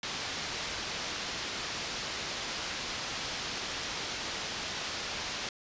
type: low-pass noise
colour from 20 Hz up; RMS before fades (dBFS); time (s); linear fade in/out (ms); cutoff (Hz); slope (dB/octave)
white; -37; 0.03-5.49; 2; 5700; 24
effects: resampled to 16000 Hz